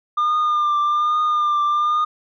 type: tone with vibrato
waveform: sine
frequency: 1203 Hz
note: D6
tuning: 41 cents sharp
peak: -13 dBFS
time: 0.17-2.05 s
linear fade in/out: 10 ms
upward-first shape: triangle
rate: 1.2 Hz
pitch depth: 37 cents each way
effects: tanh soft clip ceiling -15 dBFS